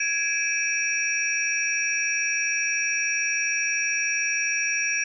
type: tone cluster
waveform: sine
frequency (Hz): 1664 / 2337 / 2583 / 5690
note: G#6 / D7 / E7 / F8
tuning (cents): +3 / -9 / -36 / +31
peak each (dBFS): -28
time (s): 0-5.04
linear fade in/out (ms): 5
effects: none